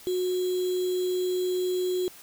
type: tone with sample-and-hold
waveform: sine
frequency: 365 Hz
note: F#4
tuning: 24 cents flat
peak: -24 dBFS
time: 0.07-2.08 s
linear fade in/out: 0 ms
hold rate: 3675 Hz
effects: white hiss -49 dBFS RMS until 2.22 s